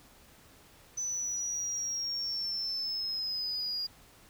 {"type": "linear sweep", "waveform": "sine", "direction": "down", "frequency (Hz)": [6020, 4830], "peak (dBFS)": -30, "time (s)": [0.97, 3.87], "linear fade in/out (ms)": 10, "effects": ["tanh soft clip ceiling -29 dBFS", "pink hiss -58 dBFS RMS until 4.29 s"]}